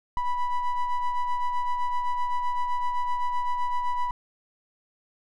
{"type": "ring-modulated tone", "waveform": "triangle", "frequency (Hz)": 493.9, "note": "B4", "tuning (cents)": 0, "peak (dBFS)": -18, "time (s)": [0.17, 4.11], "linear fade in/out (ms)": 2, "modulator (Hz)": 490, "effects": []}